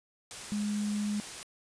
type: tone in noise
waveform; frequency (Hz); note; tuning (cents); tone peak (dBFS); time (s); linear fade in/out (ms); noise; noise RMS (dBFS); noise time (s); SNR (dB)
sine; 207.7; G#3; 0; -29; 0.52-1.2; 0; white; -42; 0.31-1.43; +10
effects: resampled to 22050 Hz